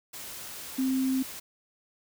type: tone in noise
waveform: sine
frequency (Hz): 262.4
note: C4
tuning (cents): +5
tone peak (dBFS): -24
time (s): 0.78-1.23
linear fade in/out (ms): 10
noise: white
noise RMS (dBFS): -41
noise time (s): 0.13-1.4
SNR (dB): +14
effects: none